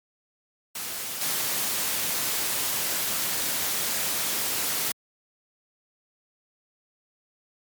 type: noise with level steps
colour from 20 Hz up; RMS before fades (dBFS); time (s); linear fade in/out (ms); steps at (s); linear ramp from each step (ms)
white; -33 / -27; 0.75-4.92; 5; 1.21; 5
effects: high-pass 100 Hz 12 dB/octave + MP3 96 kbps